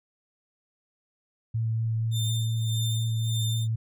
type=tone with vibrato; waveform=sine; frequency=112.7 Hz; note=A2; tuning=42 cents sharp; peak=-24 dBFS; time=1.54-3.76 s; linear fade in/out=10 ms; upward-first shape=triangle; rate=4.1 Hz; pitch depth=14 cents each way
type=tone with tremolo; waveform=sawtooth; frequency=3603 Hz; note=A7; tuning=40 cents sharp; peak=-28 dBFS; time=2.11-3.68 s; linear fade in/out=50 ms; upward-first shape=sine; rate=1.7 Hz; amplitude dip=70%
effects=none